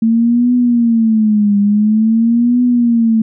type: tone with vibrato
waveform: sine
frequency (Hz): 223.5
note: A3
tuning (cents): +27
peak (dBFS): -8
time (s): 0.02-3.22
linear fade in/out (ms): 5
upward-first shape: triangle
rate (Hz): 0.48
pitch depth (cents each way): 180
effects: none